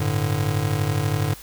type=chord; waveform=square; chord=G suspended second; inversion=none; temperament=just; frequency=98 / 110.25 / 147 Hz; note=G2 / A2 / D3; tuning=0 / +4 / +2 cents; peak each=-26 / -26 / -25 dBFS; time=0-1.34 s; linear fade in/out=5 ms; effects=added 50 Hz sine -46 dBFS peak until 1.42 s + white hiss -43 dBFS RMS until 1.42 s